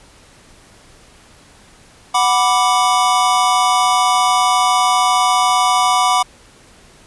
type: chord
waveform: square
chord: B minor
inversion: second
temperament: equal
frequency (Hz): 740 / 987.8 / 1174.7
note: F#5 / B5 / D6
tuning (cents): 0 / 0 / 0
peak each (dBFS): -17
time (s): 2.14-6.23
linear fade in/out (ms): 10
effects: pink hiss -46 dBFS RMS until 7.06 s + resampled to 24000 Hz